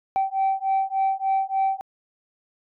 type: beating tone pair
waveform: sine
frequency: 772 / 775.4 Hz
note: G5 / G5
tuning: -27 / -19 cents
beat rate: 3.4 Hz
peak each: -22 dBFS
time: 0.16-1.81 s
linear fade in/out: 0 ms
effects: tanh soft clip ceiling -16 dBFS